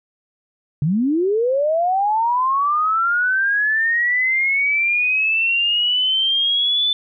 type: linear sweep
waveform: sine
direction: up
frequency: 135.6 to 3520 Hz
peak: -15 dBFS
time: 0.82-6.93 s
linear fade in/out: 2 ms
effects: none